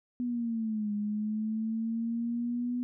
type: linear two-way sweep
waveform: sine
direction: down then up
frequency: 246.9 to 206.2 to 246.9 Hz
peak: -29 dBFS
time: 0.2-2.83 s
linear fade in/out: 0 ms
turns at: 0.93 s
effects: none